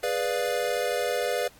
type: chord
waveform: square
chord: G# diminished seventh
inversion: none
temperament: equal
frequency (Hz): 415.3 / 493.9 / 587.3 / 698.5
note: G#4 / B4 / D5 / F5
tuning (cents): 0 / 0 / 0 / 0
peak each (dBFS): -34 / -29 / -31 / -33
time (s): 0.03-1.48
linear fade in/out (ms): 5
effects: pink hiss -55 dBFS RMS until 1.59 s + AAC 64 kbps